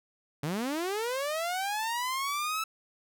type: linear sweep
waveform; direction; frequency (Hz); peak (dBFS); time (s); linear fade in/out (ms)
sawtooth; up; 135.8 to 1318.5; -26; 0.43-2.64; 5
effects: none